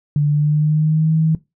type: tone with pitch glide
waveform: sine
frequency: 146.83 to 159.2 Hz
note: D3 to D#3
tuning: 0 to +40 cents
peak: -12 dBFS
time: 0.16-1.35 s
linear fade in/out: 2 ms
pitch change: +140 cents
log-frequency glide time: 0.28-1.13 s
effects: noise-tail reverb RT60 0.2 s tail -18 dB re dry